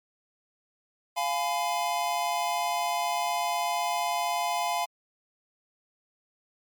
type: chord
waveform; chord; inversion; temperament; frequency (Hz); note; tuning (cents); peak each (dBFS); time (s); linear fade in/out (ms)
square; F diminished; none; just; 698.5 / 838.1 / 1005.8; F5 / Ab5 / Cb6; 0 / +16 / +31; -30 / -32 / -32; 1.16-4.86; 20
effects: MP3 96 kbps